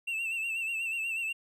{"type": "tone with vibrato", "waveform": "triangle", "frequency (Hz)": 2688, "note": "E7", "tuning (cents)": 33, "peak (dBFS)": -29, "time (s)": [0.07, 1.33], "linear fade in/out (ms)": 10, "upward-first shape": "sine", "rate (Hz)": 8.2, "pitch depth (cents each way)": 56, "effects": []}